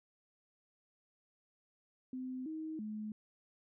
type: tone with pitch steps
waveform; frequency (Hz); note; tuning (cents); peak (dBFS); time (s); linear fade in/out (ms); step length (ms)
sine; 256.7 / 315.4 / 213.8; C4 / D#4 / A3; -33 / +24 / -49; -39; 2.13-3.12; 2; 330
effects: none